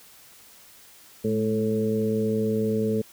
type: harmonic tone with a mistuned harmonic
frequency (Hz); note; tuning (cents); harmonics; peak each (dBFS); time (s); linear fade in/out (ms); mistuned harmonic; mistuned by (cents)
110; A2; 0; 1 / 2 / 3 / 4 / 5; -31 / -25 / -36 / -25 / -36; 1.24-3.02; 10; 2; -36
effects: white hiss -51 dBFS RMS until 3.12 s